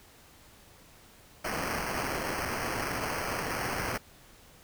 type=noise with sample-and-hold; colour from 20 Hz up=violet; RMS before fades=-33 dBFS; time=1.44-3.98 s; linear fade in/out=10 ms; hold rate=3675 Hz; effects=pink hiss -56 dBFS RMS until 4.63 s